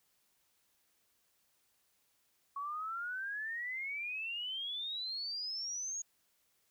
sine exponential sweep, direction up, 1108.7 to 6710 Hz, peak -37 dBFS, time 2.56-6.02 s, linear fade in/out 5 ms, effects white hiss -75 dBFS RMS until 6.7 s

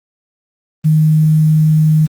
sine tone with quantisation, 155.56 Hz, D#3, in tune, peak -7 dBFS, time 0.84-2.07 s, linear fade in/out 20 ms, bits 6, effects Opus 24 kbps

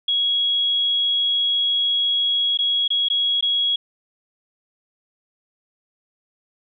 sine tone with dropouts, 3322 Hz, G#7, in tune, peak -17 dBFS, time 0.08-3.76 s, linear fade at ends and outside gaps 5 ms, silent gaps 2.574-2.588 / 2.879-2.903 / 3.086-3.1 / 3.41-3.425 s, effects none

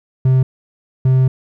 triangle tone bursts at uneven times, 130.2 Hz, C3, 8 cents flat, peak -7 dBFS, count 2, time 0.25-0.43 / 1.05-1.28 s, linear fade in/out 5 ms, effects none

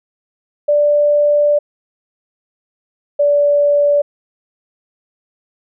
sine tone pair in turn, 587.3 / 579.2 Hz, D5 / D5, 0 / -24 cents, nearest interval unison, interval 24 cents, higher first, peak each -9 dBFS, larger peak neither, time 0.68-1.59 / 3.19-4.02 s, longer first, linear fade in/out 10 ms, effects none

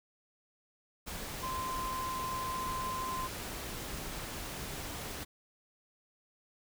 sine tone in noise, 1036 Hz, C6, 17 cents flat, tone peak -35 dBFS, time 1.42-3.28 s, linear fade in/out 20 ms, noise pink, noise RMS -41 dBFS, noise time 1.06-5.25 s, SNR +3 dB, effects none

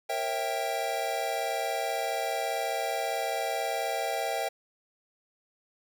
square chord, A# diminished seventh, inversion none, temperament equal with one note detuned, 466.2 / 544.5 / 659.3 / 784 Hz, A#4 / C#5 / E5 / G5, 0 / -31 / 0 / 0 cents, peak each -38 / -37 / -34 / -33 dBFS, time 0.09-4.49 s, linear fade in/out 10 ms, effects none

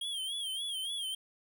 square tone with vibrato, 3235 Hz, G#7, 46 cents flat, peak -35 dBFS, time 0.01-1.15 s, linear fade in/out 5 ms, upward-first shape sine, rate 3.5 Hz, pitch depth 97 cents each way, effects none

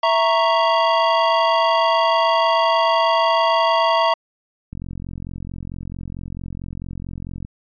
square chord, A# diminished, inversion second, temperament equal, 659.3 / 932.3 / 1108.7 Hz, E5 / A#5 / C#6, 0 / 0 / 0 cents, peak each -19 / -19 / -21 dBFS, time 0.03-4.14 s, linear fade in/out 5 ms
click train, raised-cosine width 5 ms, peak -19 dBFS, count 122, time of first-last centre 4.73-7.449 s, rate 44.5 Hz
effects resampled to 11025 Hz

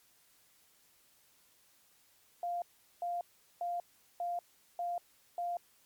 sine tone bursts, 698.5 Hz, F5, in tune, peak -33 dBFS, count 6, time 2.43-5.57 s, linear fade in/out 2 ms, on 190 ms, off 400 ms, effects white hiss -67 dBFS RMS until 5.85 s + MP3 96 kbps

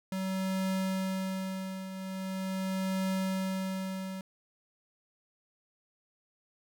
square tone with tremolo, 189.7 Hz, F#3, 43 cents sharp, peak -29 dBFS, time 0.12-4.21 s, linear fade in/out 2 ms, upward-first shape triangle, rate 0.42 Hz, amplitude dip 70%, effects none

